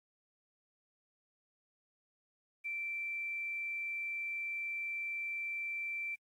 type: tone with quantisation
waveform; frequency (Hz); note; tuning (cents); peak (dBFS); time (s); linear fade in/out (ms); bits
sine; 2342; D7; -5; -36; 2.64-6.16; 20; 11
effects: AAC 48 kbps